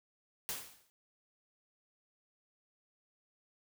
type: noise with exponential decay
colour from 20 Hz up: white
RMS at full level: -36 dBFS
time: 0.49-0.9 s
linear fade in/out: 0 ms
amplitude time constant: 88 ms
effects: none